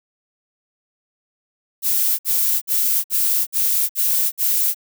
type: noise bursts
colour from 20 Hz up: violet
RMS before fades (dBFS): -18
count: 7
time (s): 1.82-4.746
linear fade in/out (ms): 50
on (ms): 370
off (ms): 56
effects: none